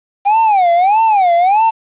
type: tone with vibrato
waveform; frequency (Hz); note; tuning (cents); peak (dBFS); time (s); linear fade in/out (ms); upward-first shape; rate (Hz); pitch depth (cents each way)
triangle; 784; G5; 0; -6; 0.25-1.71; 20; sine; 1.6; 240
effects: resampled to 8000 Hz + 7-bit